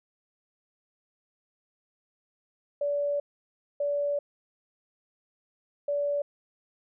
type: tone bursts at uneven times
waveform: sine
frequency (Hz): 576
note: D5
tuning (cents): -34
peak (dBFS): -25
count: 3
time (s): 2.81-3.2 / 3.8-4.19 / 5.88-6.22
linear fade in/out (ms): 5
effects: none